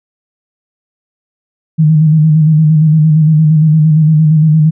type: tone with vibrato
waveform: sine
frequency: 155.56 Hz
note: D#3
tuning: in tune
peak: -4 dBFS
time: 1.78-4.71 s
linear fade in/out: 20 ms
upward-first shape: square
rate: 8.7 Hz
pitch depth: 41 cents each way
effects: none